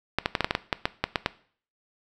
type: clicks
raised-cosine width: 0.3 ms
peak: -6 dBFS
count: 12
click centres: 0.186 / 0.259 / 0.352 / 0.407 / 0.445 / 0.509 / 0.551 / 0.728 / 0.855 / 1.04 / 1.158 / 1.261 s
effects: noise-tail reverb RT60 0.5 s tail -18 dB re dry